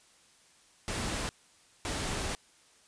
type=noise bursts at uneven times; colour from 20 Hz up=pink; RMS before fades=-34 dBFS; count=2; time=0.88-1.29 / 1.85-2.35 s; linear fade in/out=0 ms; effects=white hiss -62 dBFS RMS until 2.87 s + resampled to 22050 Hz